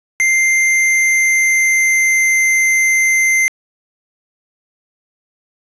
square tone with pitch glide, 2093 to 2081 Hz, C7 to C7, 0 to -10 cents, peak -11 dBFS, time 0.2-3.48 s, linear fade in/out 0 ms, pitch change -10 cents, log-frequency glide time 0.61-2.45 s, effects resampled to 22050 Hz + 8-bit

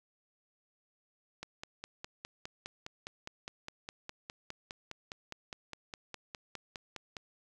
click train, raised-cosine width 0.2 ms, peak -24 dBFS, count 29, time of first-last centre 1.43-7.168 s, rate 4.88 Hz, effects none

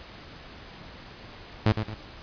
sawtooth tone with echo, 108.3 Hz, A2, 27 cents flat, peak -14 dBFS, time 1.66-1.72 s, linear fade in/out 0 ms, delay 110 ms, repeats 2, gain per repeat -8 dB, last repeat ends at 1.94 s, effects pink hiss -45 dBFS RMS until 2.22 s + resampled to 11025 Hz

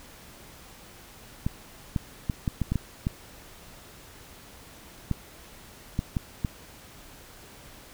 clicks, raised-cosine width 5 ms, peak -13 dBFS, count 12, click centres 1.465 / 1.962 / 2.298 / 2.478 / 2.617 / 2.72 / 2.757 / 3.069 / 5.113 / 5.991 / 6.168 / 6.448 s, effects pink hiss -49 dBFS RMS until 7.93 s

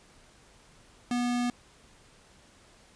square tone, 243.5 Hz, B3, 24 cents flat, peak -27 dBFS, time 1.11-1.5 s, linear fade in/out 2 ms, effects pink hiss -58 dBFS RMS until 2.95 s + resampled to 22050 Hz

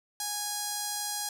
5% pulse tone with notch filter, 827 Hz, G#5, 8 cents flat, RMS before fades -34 dBFS, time 0.2-1.29 s, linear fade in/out 2 ms, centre 2300 Hz, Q 0.87, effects none

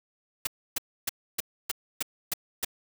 white noise bursts, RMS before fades -28 dBFS, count 8, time 0.45-2.648 s, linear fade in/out 5 ms, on 21 ms, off 290 ms, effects none

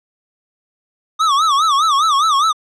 square tone with vibrato, 1200 Hz, D6, 37 cents sharp, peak -12 dBFS, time 1.19-2.53 s, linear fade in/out 20 ms, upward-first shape sine, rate 4.9 Hz, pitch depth 170 cents each way, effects low-pass 6000 Hz 12 dB/octave

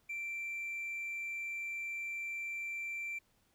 triangle tone, 2349 Hz, D7, in tune, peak -35 dBFS, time 0.09-3.19 s, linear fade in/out 10 ms, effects tanh soft clip ceiling -32 dBFS + pink hiss -73 dBFS RMS until 3.54 s

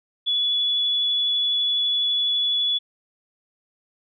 sine tone with vibrato, 3416 Hz, G#7, 48 cents sharp, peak -19 dBFS, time 0.26-2.79 s, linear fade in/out 20 ms, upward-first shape triangle, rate 12 Hz, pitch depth 9 cents each way, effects none

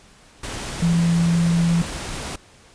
sine tone in noise, 169.2 Hz, E3, 45 cents sharp, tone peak -15 dBFS, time 0.82-1.82 s, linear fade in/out 5 ms, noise pink, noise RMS -30 dBFS, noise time 0.43-2.36 s, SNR +12 dB, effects pink hiss -50 dBFS RMS until 2.74 s + resampled to 22050 Hz

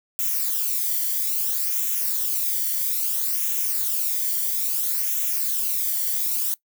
violet noise with flanger, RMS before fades -24 dBFS, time 0.19-6.54 s, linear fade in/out 0 ms, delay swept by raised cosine 0.21 to 0.78 ms, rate 0.6 Hz, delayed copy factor -0.6, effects noise-tail reverb RT60 0.1 s tail -21 dB re dry

